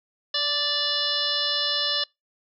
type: harmonic tone with a mistuned harmonic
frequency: 585 Hz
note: D5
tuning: 7 cents flat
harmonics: 1 / 2 / 3 / 5 / 6 / 7 / 8 / 9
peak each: -35 / -36 / -33 / -30 / -28 / -28 / -36 / -29 dBFS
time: 0.34-2.04 s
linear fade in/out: 5 ms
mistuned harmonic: 1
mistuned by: -16 cents
effects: noise-tail reverb RT60 0.2 s tail -26 dB re dry